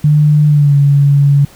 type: tone with pitch glide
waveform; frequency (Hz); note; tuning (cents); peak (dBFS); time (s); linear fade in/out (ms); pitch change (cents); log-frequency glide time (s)
sine; 149.7 to 141.71; D3 to C#3; +33 to +39; -5; 0.04-1.45; 5; -94; 0.47-0.75
effects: pink hiss -41 dBFS RMS until 1.55 s